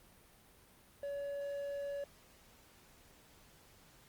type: tone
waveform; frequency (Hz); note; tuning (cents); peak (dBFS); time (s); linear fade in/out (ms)
triangle; 566; C#5; +36; -36; 1.03-2.04; 2
effects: pink hiss -63 dBFS RMS until 4.08 s + Opus 32 kbps

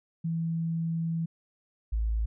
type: tone pair in turn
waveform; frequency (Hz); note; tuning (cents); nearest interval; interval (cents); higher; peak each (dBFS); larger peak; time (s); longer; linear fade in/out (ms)
sine; 164.81 / 55; E3 / A1; 0 / 0; octave + perfect fifth; 1900; first; -27 / -25; second; 0.24-1.26 / 1.92-2.26; first; 10
effects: none

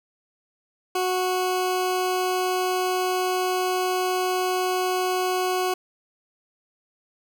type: tone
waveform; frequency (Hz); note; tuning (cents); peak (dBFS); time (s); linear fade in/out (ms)
20% pulse; 367.9; F#4; -10; -17; 0.95-5.74; 5
effects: none

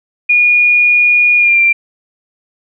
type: tone with pitch glide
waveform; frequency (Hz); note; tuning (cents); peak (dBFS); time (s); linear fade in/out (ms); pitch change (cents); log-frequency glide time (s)
sine; 2440 to 2368; D#7 to D7; -34 to +14; -6; 0.29-1.73; 10; -52; 1.37-1.61
effects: none

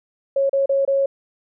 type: tone with dropouts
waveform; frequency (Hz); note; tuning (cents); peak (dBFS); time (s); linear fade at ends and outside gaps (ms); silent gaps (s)
sine; 549; C#5; -17; -15; 0.36-1.06; 5; 0.495-0.53 / 0.659-0.693 / 0.851-0.876
effects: none

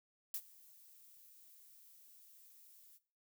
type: noise with ADSR envelope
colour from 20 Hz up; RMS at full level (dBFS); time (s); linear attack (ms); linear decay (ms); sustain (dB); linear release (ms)
violet; -38; 0.34-2.99; 3; 61; -24; 32
effects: noise-tail reverb RT60 0.4 s tail -17 dB re dry

